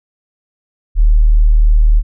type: tone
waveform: sine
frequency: 38.31 Hz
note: D#1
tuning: 26 cents flat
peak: -5 dBFS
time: 0.95-2.03 s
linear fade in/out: 50 ms
effects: none